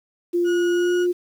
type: tone with pitch glide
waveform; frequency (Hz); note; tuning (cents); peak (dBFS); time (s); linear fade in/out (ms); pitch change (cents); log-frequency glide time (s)
sine; 348.4 to 355.1; F4 to F4; -4 to +29; -17; 0.33-1.13; 20; +33; 0.71-0.95
type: tone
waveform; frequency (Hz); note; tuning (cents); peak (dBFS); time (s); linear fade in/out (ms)
35% pulse; 1452; F#6; -33; -27; 0.44-1.07; 50
effects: low-pass 7000 Hz 12 dB/octave + 8-bit